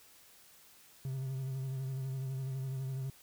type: tone with vibrato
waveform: triangle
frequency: 132.7 Hz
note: C3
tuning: 25 cents sharp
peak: -33 dBFS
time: 1.05-3.1 s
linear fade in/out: 2 ms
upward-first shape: sine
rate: 12 Hz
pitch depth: 38 cents each way
effects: white hiss -60 dBFS RMS until 3.22 s